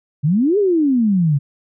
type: exponential two-way sweep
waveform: sine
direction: up then down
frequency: 135.5 to 426.6 to 135.5 Hz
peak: -12 dBFS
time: 0.23-1.39 s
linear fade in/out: 20 ms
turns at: 0.58 s
effects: none